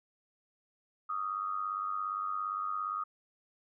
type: tone with amplitude modulation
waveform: sine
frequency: 1244.5 Hz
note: D#6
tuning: in tune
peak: -29 dBFS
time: 1.09-3.04 s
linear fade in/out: 10 ms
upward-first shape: sine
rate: 97.4 Hz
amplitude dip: 75%
effects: none